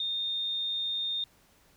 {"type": "tone", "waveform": "sine", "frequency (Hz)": 3652, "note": "A#7", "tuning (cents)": -36, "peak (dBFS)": -29, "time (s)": [0, 1.24], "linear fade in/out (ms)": 2, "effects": ["pink hiss -63 dBFS RMS until 1.76 s"]}